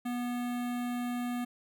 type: tone with notch filter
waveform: square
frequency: 243.8 Hz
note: B3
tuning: 22 cents flat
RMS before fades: -34 dBFS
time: 0.05-1.45 s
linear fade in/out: 10 ms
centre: 5300 Hz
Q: 1.1
effects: none